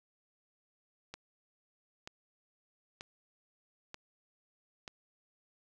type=click train; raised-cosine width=0.2 ms; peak=-26 dBFS; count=5; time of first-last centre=1.14-4.878 s; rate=1.07 Hz; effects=none